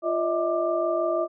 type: tone cluster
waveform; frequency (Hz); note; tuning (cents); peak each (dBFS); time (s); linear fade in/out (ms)
sine; 346.8 / 596 / 642 / 1184; F4 / D5 / E5 / D6; -12 / +25 / -46 / +14; -28 / -31 / -24 / -31; 0.02-1.28; 50
effects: none